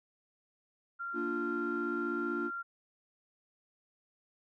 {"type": "tone", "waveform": "sine", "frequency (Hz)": 1384, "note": "F6", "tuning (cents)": -16, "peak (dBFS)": -36, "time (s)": [0.99, 2.63], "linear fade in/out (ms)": 20}
{"type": "chord", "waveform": "triangle", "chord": "Bb major", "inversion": "none", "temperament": "equal", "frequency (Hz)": [233.1, 293.7, 349.2], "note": ["Bb3", "D4", "F4"], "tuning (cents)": [0, 0, 0], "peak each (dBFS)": [-38, -36, -34], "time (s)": [1.13, 2.51], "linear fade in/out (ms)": 50}
{"effects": []}